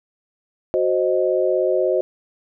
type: chord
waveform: sine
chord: C diminished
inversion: second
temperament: equal with one note detuned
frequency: 370 / 525.7 / 622.3 Hz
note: Gb4 / C5 / Eb5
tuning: 0 / +8 / 0 cents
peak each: -20 / -20 / -21 dBFS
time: 0.74-2.01 s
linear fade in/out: 0 ms
effects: none